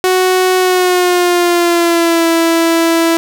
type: tone with pitch glide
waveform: sawtooth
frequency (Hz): 370 to 331.5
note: F#4 to E4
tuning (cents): 0 to +10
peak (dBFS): -5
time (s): 0.04-3.17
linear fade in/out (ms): 0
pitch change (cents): -190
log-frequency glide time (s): 0.58-2.27
effects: none